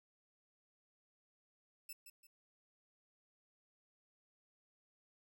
5% pulse tone with echo, 2637 Hz, E7, in tune, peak -37 dBFS, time 1.89-1.93 s, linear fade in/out 5 ms, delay 170 ms, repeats 2, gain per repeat -8 dB, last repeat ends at 2.27 s, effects none

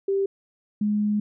sine tone pair in turn, 392.3 / 209 Hz, G4 / G#3, +1 / +11 cents, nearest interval major seventh, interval 1090 cents, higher first, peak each -20 dBFS, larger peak neither, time 0.08-0.26 / 0.81-1.2 s, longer second, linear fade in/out 5 ms, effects none

